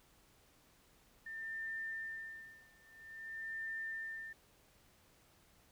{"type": "tone with tremolo", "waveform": "sine", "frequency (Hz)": 1796, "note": "A6", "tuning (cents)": 35, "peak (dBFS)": -39, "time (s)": [1.26, 4.33], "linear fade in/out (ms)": 5, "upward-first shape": "sine", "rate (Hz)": 0.5, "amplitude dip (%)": 95, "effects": ["pink hiss -68 dBFS RMS until 5.71 s"]}